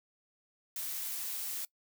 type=noise; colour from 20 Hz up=blue; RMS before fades=-38 dBFS; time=0.76-1.65 s; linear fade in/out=2 ms; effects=noise-tail reverb RT60 0.1 s tail -22 dB re dry